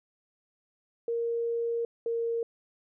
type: tone pair in turn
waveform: sine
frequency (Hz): 466.2 / 463.2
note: A#4 / A#4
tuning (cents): 0 / -11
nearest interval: unison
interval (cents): 11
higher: first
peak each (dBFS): -27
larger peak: neither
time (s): 1.08-1.85 / 2.06-2.43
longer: first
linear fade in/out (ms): 2
effects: none